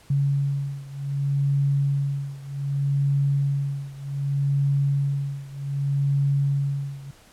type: beating tone pair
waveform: sine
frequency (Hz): 139.7 / 140.35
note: C#3 / C#3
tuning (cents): +14 / +22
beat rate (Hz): 0.65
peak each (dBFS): -23 / -25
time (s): 0.1-7.11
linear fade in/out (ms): 5
effects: pink hiss -53 dBFS RMS until 7.32 s + low-pass 12000 Hz 12 dB/octave